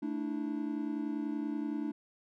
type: chord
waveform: triangle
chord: A suspended fourth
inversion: none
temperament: equal with one note detuned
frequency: 220 / 293.7 / 324.2 Hz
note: A3 / D4 / E4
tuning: 0 / 0 / -29 cents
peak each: -37 / -33 / -38 dBFS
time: 0.02-1.92 s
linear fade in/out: 10 ms
effects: none